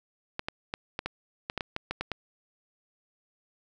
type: clicks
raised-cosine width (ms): 0.3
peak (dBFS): -15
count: 12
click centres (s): 0.394 / 0.485 / 0.739 / 0.991 / 1.06 / 1.499 / 1.577 / 1.608 / 1.764 / 1.91 / 2.01 / 2.117
effects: none